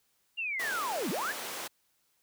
sine linear two-way sweep, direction down then up, 2836 to 160 to 1867 Hz, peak -31 dBFS, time 0.37-1.33 s, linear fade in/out 20 ms, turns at 1.1 s
pink high-pass noise, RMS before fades -39 dBFS, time 0.59-1.68 s, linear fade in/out 10 ms, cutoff 430 Hz, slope 12 dB/octave
effects white hiss -73 dBFS RMS until 2.22 s

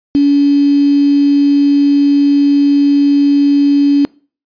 sine tone with quantisation, 284.3 Hz, C#4, 44 cents sharp, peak -6 dBFS, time 0.15-4.05 s, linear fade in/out 0 ms, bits 4, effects noise-tail reverb RT60 0.4 s tail -24 dB re dry + resampled to 11025 Hz

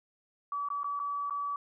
sine tone with dropouts, 1146 Hz, D6, 43 cents flat, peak -31 dBFS, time 0.52-1.56 s, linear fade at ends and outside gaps 2 ms, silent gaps 0.687-0.702 / 0.833-0.843 / 0.993-0.999 / 1.298-1.307 s, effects none

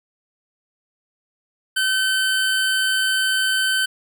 25% pulse tone, 1534 Hz, G6, 38 cents flat, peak -14 dBFS, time 1.76-3.86 s, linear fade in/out 10 ms, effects none

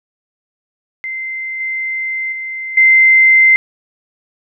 sine tone with level steps, 2078 Hz, C7, 12 cents flat, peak -20 / -17 / -21 / -5 dBFS, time 1.04-3.56 s, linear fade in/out 0 ms, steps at 1.6 / 2.32 / 2.77 s, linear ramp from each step 5 ms, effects none

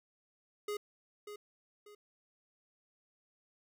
square tone with echo, 415.3 Hz, G#4, in tune, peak -36 dBFS, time 0.68-0.77 s, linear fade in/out 5 ms, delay 590 ms, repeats 2, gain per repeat -9 dB, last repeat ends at 1.95 s, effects none

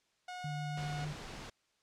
sawtooth tone, 726 Hz, F#5, 33 cents flat, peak -38 dBFS, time 0.28-1.05 s, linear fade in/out 5 ms
sine tone with vibrato, 149.5 Hz, D3, 31 cents sharp, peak -37 dBFS, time 0.44-1.13 s, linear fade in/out 5 ms, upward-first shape sine, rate 6.9 Hz, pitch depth 13 cents each way
pink noise, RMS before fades -46 dBFS, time 0.77-1.5 s, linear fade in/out 5 ms
effects white hiss -75 dBFS RMS until 1.82 s + low-pass 6000 Hz 12 dB/octave

